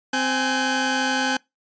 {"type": "tone cluster", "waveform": "sawtooth", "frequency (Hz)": [260.4, 833, 1528], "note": ["C4", "G#5", "G6"], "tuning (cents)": [-8, 5, -45], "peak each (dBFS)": -21, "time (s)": [0.13, 1.37], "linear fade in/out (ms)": 5, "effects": ["noise-tail reverb RT60 0.2 s tail -24 dB re dry", "resampled to 16000 Hz"]}